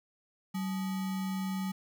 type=tone with sample-and-hold; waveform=sine; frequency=190 Hz; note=F#3; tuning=46 cents sharp; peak=-31 dBFS; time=0.54-1.72 s; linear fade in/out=10 ms; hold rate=1050 Hz; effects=none